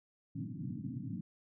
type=band-pass noise; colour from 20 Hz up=pink; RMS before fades=-41 dBFS; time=0.35-1.21 s; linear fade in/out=5 ms; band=100 to 300 Hz; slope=96 dB/octave; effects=none